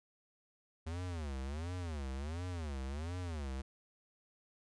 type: tone with vibrato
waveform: square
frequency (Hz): 77.3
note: D#2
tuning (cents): -11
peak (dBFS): -39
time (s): 0.86-3.62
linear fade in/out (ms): 10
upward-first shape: sine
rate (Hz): 1.4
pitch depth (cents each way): 280
effects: resampled to 22050 Hz